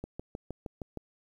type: click train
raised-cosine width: 2 ms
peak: -24 dBFS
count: 7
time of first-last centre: 0.04-0.973 s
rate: 6.43 Hz
effects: 10-bit